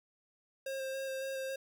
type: tone with vibrato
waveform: square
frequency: 534 Hz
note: C5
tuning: 35 cents sharp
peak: -37 dBFS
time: 0.66-1.56 s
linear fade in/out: 5 ms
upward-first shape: square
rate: 3.6 Hz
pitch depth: 12 cents each way
effects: none